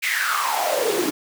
pink noise with high-pass filter sweep, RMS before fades -22 dBFS, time 0.02-1.11 s, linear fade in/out 20 ms, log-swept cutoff 2300 to 290 Hz, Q 7.8, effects none

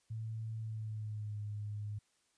sine tone with pitch glide, 111.2 to 104.35 Hz, A2 to G#2, +19 to +9 cents, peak -38 dBFS, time 0.1-1.99 s, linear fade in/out 10 ms, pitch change -110 cents, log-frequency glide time 0.59-1.39 s, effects white hiss -75 dBFS RMS until 2.37 s + resampled to 22050 Hz

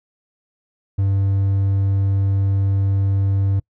triangle tone, 98 Hz, G2, in tune, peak -13 dBFS, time 0.98-3.6 s, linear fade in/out 10 ms, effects noise-tail reverb RT60 0.1 s tail -26 dB re dry

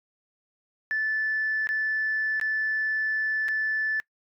sine tone with dropouts, 1749 Hz, A6, 11 cents flat, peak -23 dBFS, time 0.91-4 s, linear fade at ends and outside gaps 0 ms, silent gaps 1.671-1.69 / 2.398-2.413 / 3.483-3.487 s, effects noise-tail reverb RT60 0.1 s tail -23 dB re dry + tanh soft clip ceiling -19 dBFS

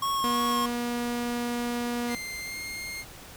square tone with vibrato, 1093 Hz, C#6, 25 cents flat, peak -26 dBFS, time 0.02-0.66 s, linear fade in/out 5 ms, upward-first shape sine, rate 3 Hz, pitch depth 18 cents each way
sawtooth tone, 240 Hz, B3, 49 cents flat, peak -24 dBFS, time 0.24-2.15 s, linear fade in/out 0 ms
sawtooth tone with pitch glide, 2093 to 2126 Hz, C7 to C7, 0 to +27 cents, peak -31 dBFS, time 2.07-3.05 s, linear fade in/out 50 ms, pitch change +27 cents, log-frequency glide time 2.4-2.58 s
effects pink hiss -46 dBFS RMS until 3.36 s

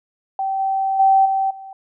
sine tone with level steps, 774 Hz, G5, 22 cents flat, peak -19 / -17 / -10 / -16 / -33 dBFS, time 0.39-1.73 s, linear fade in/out 2 ms, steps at 0.59 / 0.99 / 1.25 / 1.5 s, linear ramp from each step 10 ms, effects none

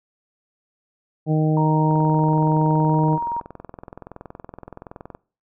harmonic tone, 155.4 Hz, D#3, 2 cents flat, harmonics 1 / 2 / 3 / 4 / 5, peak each -17 / -23 / -27 / -29 / -31 dBFS, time 1.26-3.19 s, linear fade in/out 50 ms
sine tone with pitch glide, 932.3 to 941 Hz, A#5 to A#5, 0 to +16 cents, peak -22 dBFS, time 1.57-3.4 s, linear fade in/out 2 ms, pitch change +16 cents, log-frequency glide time 2.87-2.92 s
click train, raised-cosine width 1 ms, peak -22 dBFS, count 70, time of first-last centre 1.91-5.149 s, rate 21.3 Hz
effects noise-tail reverb RT60 0.4 s tail -23 dB re dry

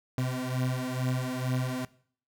30% pulse beating tone pair, 126.7 / 128.9 Hz, B2 / C3, +45 / -26 cents, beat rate 2.2 Hz, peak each -29 dBFS, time 0.18-1.85 s, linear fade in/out 2 ms, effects noise-tail reverb RT60 0.5 s tail -19 dB re dry

